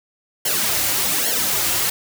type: noise with flanger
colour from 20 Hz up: white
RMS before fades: -20 dBFS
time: 0.45-1.9 s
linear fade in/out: 5 ms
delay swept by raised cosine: 0.81 to 4.71 ms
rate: 1.2 Hz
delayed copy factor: -0.85
effects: none